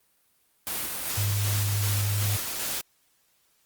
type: noise with tremolo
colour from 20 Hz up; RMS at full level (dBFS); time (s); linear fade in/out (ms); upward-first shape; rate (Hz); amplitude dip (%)
white; -30; 0.67-2.81; 0; square; 2.6; 25
type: tone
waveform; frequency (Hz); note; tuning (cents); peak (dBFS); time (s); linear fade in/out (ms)
sine; 102.1; G#2; -29; -24; 1.17-2.37; 10
effects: white hiss -67 dBFS RMS until 3.65 s + Opus 32 kbps